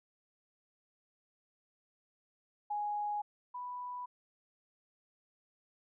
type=tone pair in turn; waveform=sine; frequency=830.6 / 987.8 Hz; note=G#5 / B5; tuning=0 / 0 cents; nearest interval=minor third; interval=300 cents; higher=second; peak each=-33 / -39 dBFS; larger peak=first; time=2.7-3.22 / 3.54-4.06 s; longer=neither; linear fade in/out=10 ms; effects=none